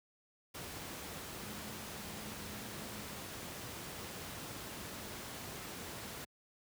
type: tone in noise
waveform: sine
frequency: 210 Hz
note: G#3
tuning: 19 cents sharp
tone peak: -53 dBFS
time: 1.42-3.22 s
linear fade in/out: 10 ms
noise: pink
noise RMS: -45 dBFS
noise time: 0.54-6.25 s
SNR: -11 dB
effects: high-pass 80 Hz 12 dB/octave